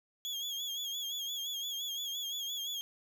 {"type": "tone with vibrato", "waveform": "35% pulse", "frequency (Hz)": 3322, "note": "G#7", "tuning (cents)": 0, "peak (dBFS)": -34, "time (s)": [0.25, 2.81], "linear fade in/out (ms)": 0, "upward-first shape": "sine", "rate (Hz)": 5.8, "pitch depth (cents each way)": 67, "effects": []}